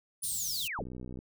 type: linear sweep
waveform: sine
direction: down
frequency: 9956 to 34.65 Hz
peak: -34 dBFS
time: 0.22-0.84 s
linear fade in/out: 10 ms
type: band-stop noise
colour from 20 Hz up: white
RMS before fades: -37 dBFS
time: 0.23-0.68 s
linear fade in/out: 10 ms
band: 190 to 3500 Hz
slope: 48 dB/octave
type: click train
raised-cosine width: 3 ms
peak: -30 dBFS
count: 26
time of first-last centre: 0.79-1.189 s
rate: 62.6 Hz
effects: none